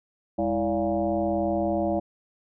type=tone with frequency modulation; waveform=sine; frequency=450.9 Hz; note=A4; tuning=42 cents sharp; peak=-22 dBFS; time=0.38-2 s; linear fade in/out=10 ms; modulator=123 Hz; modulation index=2.3; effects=none